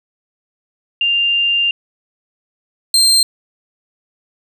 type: tone pair in turn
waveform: sine / 30% pulse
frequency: 2794 / 4168 Hz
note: F7 / C8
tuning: 0 / -7 cents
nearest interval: perfect fifth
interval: 693 cents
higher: second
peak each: -12 / -6 dBFS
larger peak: second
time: 1.01-1.71 / 2.94-3.23 s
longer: first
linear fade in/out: 2 ms
effects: none